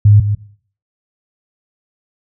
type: tone pair in turn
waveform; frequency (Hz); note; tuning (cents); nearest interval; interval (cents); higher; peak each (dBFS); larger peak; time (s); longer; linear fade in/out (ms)
sine; 103.8 / 103.08; G#2 / G#2; 0 / -12; unison; 12; first; -4 / -12; first; 0.05-0.2 / 0.2-0.35; neither; 5
effects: noise-tail reverb RT60 0.5 s tail -17 dB re dry